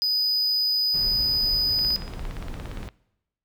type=tone; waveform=triangle; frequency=4978 Hz; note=D#8; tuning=in tune; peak=-19 dBFS; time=0.02-1.96 s; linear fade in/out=0 ms
type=noise; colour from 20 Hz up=brown; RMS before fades=-34 dBFS; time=0.94-2.88 s; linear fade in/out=0 ms
type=click train; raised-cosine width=0.3 ms; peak=-23 dBFS; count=20; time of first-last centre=1.79-2.888 s; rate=17.3 Hz
effects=noise-tail reverb RT60 0.9 s tail -22 dB re dry